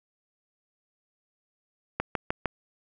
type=click train; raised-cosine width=0.5 ms; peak=-11 dBFS; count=4; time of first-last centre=2-2.457 s; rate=6.56 Hz; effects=none